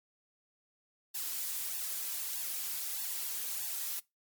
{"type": "noise with flanger", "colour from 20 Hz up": "blue", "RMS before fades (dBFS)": -37, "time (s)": [1.14, 4], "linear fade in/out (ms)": 10, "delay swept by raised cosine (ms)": [1.1, 5.1], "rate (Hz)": 1.6, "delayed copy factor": 0.9, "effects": ["noise-tail reverb RT60 0.2 s tail -22 dB re dry", "MP3 96 kbps"]}